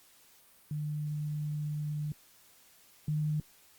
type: tone pair in turn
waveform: sine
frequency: 150 / 152.01 Hz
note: D3 / D#3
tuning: +37 / -40 cents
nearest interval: unison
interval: 23 cents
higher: second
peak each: -32 / -28 dBFS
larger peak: second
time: 0.71-2.12 / 3.08-3.4 s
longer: first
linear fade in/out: 2 ms
effects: white hiss -61 dBFS RMS until 3.78 s + Opus 48 kbps